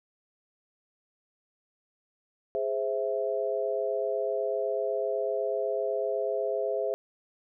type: chord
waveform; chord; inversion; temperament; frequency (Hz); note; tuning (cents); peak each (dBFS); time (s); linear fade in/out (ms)
sine; Ab augmented; none; equal; 415.3 / 523.3 / 659.3; Ab4 / C5 / E5; 0 / 0 / 0; -31; 2.55-6.94; 0
effects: none